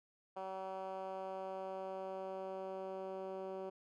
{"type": "tone with band-pass filter sweep", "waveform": "10% pulse", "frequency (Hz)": 190, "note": "F#3", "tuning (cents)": 46, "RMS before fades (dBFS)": -44, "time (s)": [0.36, 3.7], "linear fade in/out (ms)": 10, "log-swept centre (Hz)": [720, 440], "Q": 1.7, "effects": []}